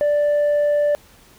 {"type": "tone", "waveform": "sine", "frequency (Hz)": 587, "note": "D5", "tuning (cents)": -1, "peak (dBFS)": -12, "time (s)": [0.01, 0.95], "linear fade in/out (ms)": 0, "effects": ["tanh soft clip ceiling -14 dBFS", "pink hiss -50 dBFS RMS until 1.38 s"]}